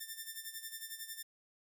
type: tone with tremolo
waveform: 5% pulse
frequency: 1789 Hz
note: A6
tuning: 28 cents sharp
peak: -30 dBFS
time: 0-1.23 s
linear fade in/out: 10 ms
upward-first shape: sine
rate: 11 Hz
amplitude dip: 70%
effects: 12-bit